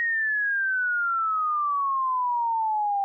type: exponential sweep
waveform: sine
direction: down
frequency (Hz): 1887 to 787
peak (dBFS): -22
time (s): 0-3.04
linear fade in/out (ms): 0
effects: none